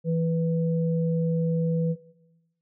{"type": "tone pair together", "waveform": "sine", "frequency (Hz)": [164.82, 493.9], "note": ["E3", "B4"], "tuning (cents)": [0, 0], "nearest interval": "octave + perfect fifth", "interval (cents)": 1900, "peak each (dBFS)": [-23, -28], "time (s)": [0.04, 1.96], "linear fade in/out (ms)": 50, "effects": ["noise-tail reverb RT60 1.0 s tail -17 dB re dry"]}